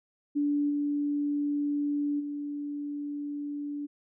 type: tone with level steps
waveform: sine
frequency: 290.2 Hz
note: D4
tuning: 21 cents flat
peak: -24 / -26 / -32 dBFS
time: 0.35-3.87 s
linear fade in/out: 20 ms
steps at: 0.69 / 2.19 s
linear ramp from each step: 20 ms
effects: none